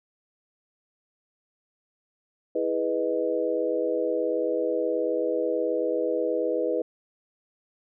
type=chord; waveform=sine; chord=E major seventh; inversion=none; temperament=equal with one note detuned; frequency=327.2 / 415.3 / 493.9 / 622.3 Hz; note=E4 / G#4 / B4 / D#5; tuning=-13 / 0 / 0 / 0 cents; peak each=-30 / -30 / -26 / -31 dBFS; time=2.55-6.82 s; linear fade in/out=5 ms; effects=none